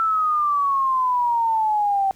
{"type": "exponential sweep", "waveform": "sine", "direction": "down", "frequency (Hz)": [1334, 770], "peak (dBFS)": -17, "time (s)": [0, 2.11], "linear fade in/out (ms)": 0, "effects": ["pink hiss -54 dBFS RMS until 2.15 s"]}